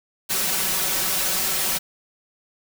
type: noise with comb filter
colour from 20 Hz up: white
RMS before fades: -23 dBFS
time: 0.29-1.79 s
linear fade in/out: 20 ms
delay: 5.3 ms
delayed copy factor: +1
effects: none

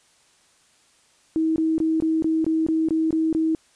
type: tone bursts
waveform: sine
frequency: 320 Hz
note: D#4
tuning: 49 cents sharp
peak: -18 dBFS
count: 10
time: 1.36-3.549 s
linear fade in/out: 0 ms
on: 200 ms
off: 21 ms
effects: white hiss -59 dBFS RMS until 3.75 s + resampled to 22050 Hz

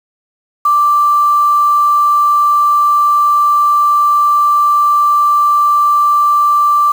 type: tone with quantisation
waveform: sine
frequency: 1174.7 Hz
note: D6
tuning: in tune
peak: -7 dBFS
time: 0.65-6.92 s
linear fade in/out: 5 ms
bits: 5
effects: none

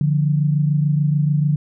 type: tone pair together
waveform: sine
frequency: 146.83 / 173.66 Hz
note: D3 / F3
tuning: 0 / -9 cents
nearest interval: minor third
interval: 291 cents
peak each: -15 / -22 dBFS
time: 0.01-1.56 s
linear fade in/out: 2 ms
effects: none

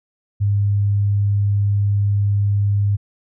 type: tone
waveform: sine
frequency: 101.4 Hz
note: G#2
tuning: 41 cents flat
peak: -14 dBFS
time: 0.4-2.97 s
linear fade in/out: 20 ms
effects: none

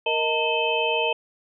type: tone cluster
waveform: sine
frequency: 465.5 / 628 / 902 / 2583 / 3088 Hz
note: A#4 / D#5 / A5 / E7 / G7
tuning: -2 / +16 / +43 / -36 / -27 cents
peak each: -26 / -28 / -27 / -26 / -28 dBFS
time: 0.06-1.13 s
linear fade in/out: 5 ms
effects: none

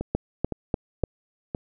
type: two click trains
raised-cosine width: 2 ms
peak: -9 / -15 dBFS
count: 4 / 4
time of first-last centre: 0.15-1.038 / 0.01-1.548 s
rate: 3.38 / 1.95 Hz
effects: none

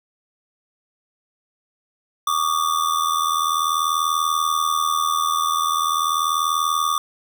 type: ring-modulated tone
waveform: square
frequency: 1175 Hz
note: D6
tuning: 1 cent sharp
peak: -16 dBFS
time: 2.27-6.98 s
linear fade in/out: 2 ms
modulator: 40.2 Hz
effects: none

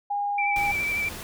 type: tone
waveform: sine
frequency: 814 Hz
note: G#5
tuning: 35 cents flat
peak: -24 dBFS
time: 0.1-0.72 s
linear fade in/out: 10 ms
type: tone with vibrato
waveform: sine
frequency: 2327 Hz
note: D7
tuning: 17 cents flat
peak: -24 dBFS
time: 0.38-1.09 s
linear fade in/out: 5 ms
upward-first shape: triangle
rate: 12 Hz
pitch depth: 30 cents each way
type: noise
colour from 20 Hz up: pink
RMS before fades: -37 dBFS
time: 0.56-1.23 s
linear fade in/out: 0 ms
effects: none

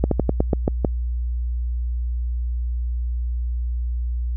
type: slowing click train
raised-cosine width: 2 ms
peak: -4 dBFS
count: 8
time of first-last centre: 0.04-0.848 s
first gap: 73 ms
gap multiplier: 1.15
effects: added 60 Hz sine -21 dBFS peak until 4.36 s

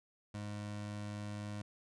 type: tone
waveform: 25% pulse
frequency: 103.83 Hz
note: G#2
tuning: in tune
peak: -37 dBFS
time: 0.34-1.62 s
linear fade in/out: 5 ms
effects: resampled to 22050 Hz

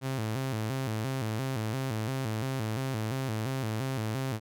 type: tone with vibrato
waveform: sawtooth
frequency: 120.6 Hz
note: B2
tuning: 41 cents flat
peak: -26 dBFS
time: 0.01-4.4 s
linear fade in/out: 50 ms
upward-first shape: square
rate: 2.9 Hz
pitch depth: 170 cents each way
effects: none

